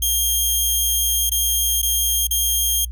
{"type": "tone with dropouts", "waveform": "10% pulse", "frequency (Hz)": 3215, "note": "G7", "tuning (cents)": 43, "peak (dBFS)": -9, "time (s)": [0.02, 2.85], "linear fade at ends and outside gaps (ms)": 5, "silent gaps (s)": [[1.296, 1.316], [1.818, 1.828], [2.271, 2.308]], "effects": ["noise-tail reverb RT60 0.1 s tail -24 dB re dry", "added 60 Hz sine -27 dBFS peak until 2.91 s"]}